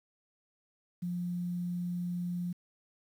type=tone with quantisation; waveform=sine; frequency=176.3 Hz; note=F3; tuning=17 cents sharp; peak=-32 dBFS; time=1.02-2.53 s; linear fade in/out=10 ms; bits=10; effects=none